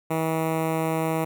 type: tone with notch filter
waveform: 10% pulse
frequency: 160.9 Hz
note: E3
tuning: 42 cents flat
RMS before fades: -25 dBFS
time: 0.1-1.25 s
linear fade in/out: 10 ms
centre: 4700 Hz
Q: 0.54
effects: none